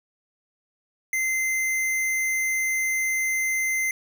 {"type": "tone", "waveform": "square", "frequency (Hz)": 2074, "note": "C7", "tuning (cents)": -16, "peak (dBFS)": -23, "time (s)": [1.13, 3.91], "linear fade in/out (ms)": 2, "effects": []}